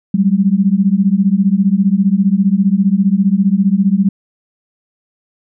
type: beating tone pair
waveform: sine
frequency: 188.1 / 203.1 Hz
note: F#3 / G#3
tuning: +29 / -38 cents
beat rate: 15 Hz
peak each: -12 dBFS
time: 0.14-4.09 s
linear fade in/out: 5 ms
effects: none